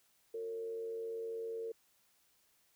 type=tone with frequency modulation; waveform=sine; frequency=454.8 Hz; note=A#4; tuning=43 cents flat; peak=-38 dBFS; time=0.34-1.72 s; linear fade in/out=5 ms; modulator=94.9 Hz; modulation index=0.35; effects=white hiss -72 dBFS RMS until 2.75 s